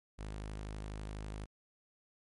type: tone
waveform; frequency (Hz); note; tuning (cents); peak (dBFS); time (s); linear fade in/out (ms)
sawtooth; 52.1; G#1; +6; -37; 0.18-1.46; 20
effects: MP3 48 kbps